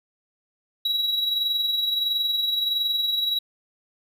triangle tone with amplitude modulation, 3884 Hz, B7, 30 cents flat, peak -18 dBFS, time 0.85-3.39 s, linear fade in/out 5 ms, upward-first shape sine, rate 21.5 Hz, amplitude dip 45%, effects none

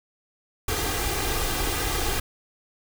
pink noise with comb filter, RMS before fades -26 dBFS, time 0.68-2.2 s, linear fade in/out 5 ms, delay 2.5 ms, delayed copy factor +0.65, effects none

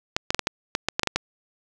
clicks, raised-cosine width 0.2 ms, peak -4 dBFS, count 11, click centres 0.165 / 0.305 / 0.346 / 0.393 / 0.471 / 0.751 / 0.886 / 0.995 / 1.033 / 1.073 / 1.16 s, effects none

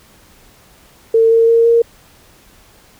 sine tone with pitch steps, 452.4 / 456.6 / 460.8 / 465.1 Hz, A4 / A#4 / A#4 / A#4, +48 / -36 / -20 / -4 cents, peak -7 dBFS, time 1.14-1.82 s, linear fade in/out 5 ms, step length 170 ms, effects pink hiss -47 dBFS RMS until 2.99 s

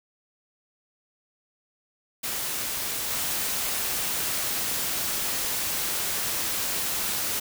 white noise with level steps, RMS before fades -30 / -28 dBFS, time 2.23-7.4 s, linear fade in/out 10 ms, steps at 3.1 s, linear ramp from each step 10 ms, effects none

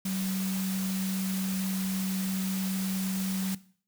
sine tone in noise, 190 Hz, F#3, 46 cents sharp, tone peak -29 dBFS, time 0.05-3.55 s, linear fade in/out 5 ms, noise white, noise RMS -38 dBFS, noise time 0.05-3.55 s, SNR +6 dB, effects noise-tail reverb RT60 0.5 s tail -18 dB re dry

